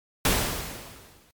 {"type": "noise with exponential decay", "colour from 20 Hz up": "pink", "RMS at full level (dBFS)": -20, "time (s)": [0.25, 1.31], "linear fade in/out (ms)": 2, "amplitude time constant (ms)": 230, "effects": ["MP3 96 kbps"]}